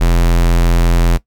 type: tone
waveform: square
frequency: 42.68 Hz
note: F1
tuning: 39 cents flat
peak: -9 dBFS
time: 0-1.18 s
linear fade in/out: 20 ms
effects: noise-tail reverb RT60 0.1 s tail -18 dB re dry